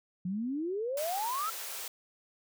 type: exponential sweep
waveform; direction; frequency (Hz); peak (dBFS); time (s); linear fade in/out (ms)
sine; up; 174.4 to 1355; -31; 0.25-1.5; 5
type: high-pass noise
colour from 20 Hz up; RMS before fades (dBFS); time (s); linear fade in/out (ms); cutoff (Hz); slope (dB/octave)
white; -40; 0.97-1.88; 2; 380; 96
effects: none